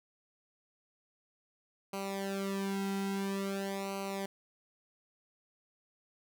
sawtooth tone with flanger, 196 Hz, G3, in tune, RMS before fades -36 dBFS, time 1.93-4.26 s, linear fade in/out 5 ms, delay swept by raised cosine 0.57 to 1.77 ms, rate 0.49 Hz, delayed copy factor -0.95, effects none

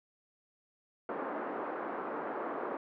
pink band-pass noise, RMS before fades -38 dBFS, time 1.09-2.77 s, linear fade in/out 2 ms, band 290 to 1400 Hz, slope 24 dB/octave, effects none

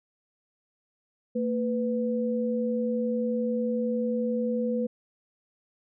sine tone pair together, 227.2 / 496 Hz, A#3 / B4, -44 / +7 cents, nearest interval octave + major second, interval 1351 cents, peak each -27 / -28 dBFS, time 1.35-4.87 s, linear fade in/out 10 ms, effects none

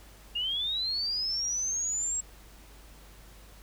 sine linear sweep, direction up, 2794 to 7640 Hz, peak -28 dBFS, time 0.35-2.21 s, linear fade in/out 10 ms, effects added 50 Hz sine -51 dBFS peak until 3.62 s + pink hiss -55 dBFS RMS until 3.62 s

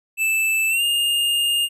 square tone with pitch glide, 2637 to 2826 Hz, E7 to F7, 0 to +20 cents, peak -18 dBFS, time 0.17-1.69 s, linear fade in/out 50 ms, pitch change +120 cents, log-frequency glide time 0.69-0.83 s, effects none

